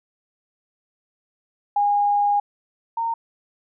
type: tone pair in turn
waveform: sine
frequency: 818 / 918.2 Hz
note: G#5 / A#5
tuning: -26 / -26 cents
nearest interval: major second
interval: 200 cents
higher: second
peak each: -16 / -21 dBFS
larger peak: first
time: 1.76-2.4 / 2.97-3.14 s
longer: first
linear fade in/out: 5 ms
effects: none